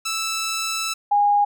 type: tone pair in turn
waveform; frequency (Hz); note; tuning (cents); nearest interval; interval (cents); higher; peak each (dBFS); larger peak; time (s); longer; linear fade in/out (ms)
10% pulse / sine; 1318.5 / 819.4; E6 / G#5; 0 / -24; minor sixth; 824; first; -15 / -14; second; 0.05-0.94 / 1.11-1.45; first; 10
effects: none